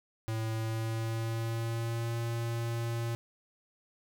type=tone with pitch glide; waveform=square; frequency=111.5 to 116.44 Hz; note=A2 to A#2; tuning=+23 to -2 cents; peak=-32 dBFS; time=0.28-3.15 s; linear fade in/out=0 ms; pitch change=+75 cents; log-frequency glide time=0.55-2.17 s; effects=none